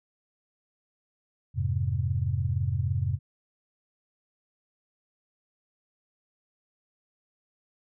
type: chord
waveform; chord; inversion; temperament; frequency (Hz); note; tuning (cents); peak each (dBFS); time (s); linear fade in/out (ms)
sine; F minor; none; just; 87.31 / 104.77 / 130.96; F2 / Ab2 / C3; 0 / +16 / +2; -29; 1.54-3.19; 50
effects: none